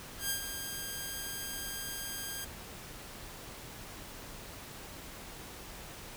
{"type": "tone with ADSR envelope", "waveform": "5% pulse", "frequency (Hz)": 1608, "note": "G6", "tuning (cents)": 44, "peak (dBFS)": -19, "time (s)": [0.18, 2.45], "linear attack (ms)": 120, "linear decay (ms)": 98, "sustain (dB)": -8, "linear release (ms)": 9, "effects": ["pink hiss -47 dBFS RMS until 6.16 s"]}